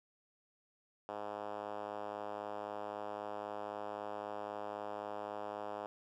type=tone with band-pass filter; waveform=5% pulse; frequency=103.83 Hz; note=G#2; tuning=in tune; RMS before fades=-43 dBFS; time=1.09-5.86 s; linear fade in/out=0 ms; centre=660 Hz; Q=1.3; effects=none